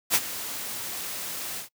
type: noise with ADSR envelope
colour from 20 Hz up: white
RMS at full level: -19 dBFS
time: 0.1-1.69 s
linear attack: 52 ms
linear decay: 40 ms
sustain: -15 dB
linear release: 110 ms
effects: noise-tail reverb RT60 0.1 s tail -24 dB re dry + high-pass 100 Hz 12 dB/octave